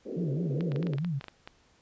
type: band-pass noise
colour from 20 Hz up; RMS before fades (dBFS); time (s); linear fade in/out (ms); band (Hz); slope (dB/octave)
white; -37; 0.05-0.97; 20; 230 to 490; 48
type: tone with vibrato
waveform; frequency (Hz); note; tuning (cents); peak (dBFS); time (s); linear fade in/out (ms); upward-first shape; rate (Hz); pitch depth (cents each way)
sine; 155.56; D#3; 0; -28; 0.16-1.2; 20; sine; 4.7; 230
type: clicks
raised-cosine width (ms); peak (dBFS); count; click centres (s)
0.3; -25; 12; 0.608 / 0.719 / 0.761 / 0.828 / 0.869 / 0.935 / 0.984 / 1.047 / 1.211 / 1.242 / 1.283 / 1.475
effects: pink hiss -64 dBFS RMS until 1.81 s + resampled to 16000 Hz